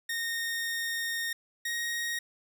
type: tone pair in turn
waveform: sawtooth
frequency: 1846 / 1873.9 Hz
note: A#6 / A#6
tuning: -17 / +9 cents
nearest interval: unison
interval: 26 cents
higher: second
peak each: -27 dBFS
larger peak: neither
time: 0.09-1.33 / 1.65-2.19 s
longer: first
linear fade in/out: 5 ms
effects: none